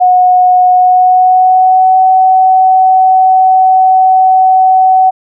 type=tone with pitch glide; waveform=sine; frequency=730 to 752.3 Hz; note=F#5 to F#5; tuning=-24 to +29 cents; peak=-3 dBFS; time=0-5.11 s; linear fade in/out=20 ms; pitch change=+53 cents; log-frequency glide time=0.72-2 s; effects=none